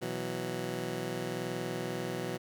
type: chord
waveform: 15% pulse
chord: B suspended fourth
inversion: none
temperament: just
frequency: 123.47 / 164.63 / 185.21 Hz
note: B2 / E3 / F#3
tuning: 0 / -2 / +2 cents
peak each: -33 dBFS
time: 0.01-2.38 s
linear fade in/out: 20 ms
effects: none